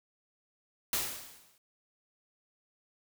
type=noise with exponential decay; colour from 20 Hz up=white; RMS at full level=-29 dBFS; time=0.93-1.58 s; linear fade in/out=2 ms; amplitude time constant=140 ms; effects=none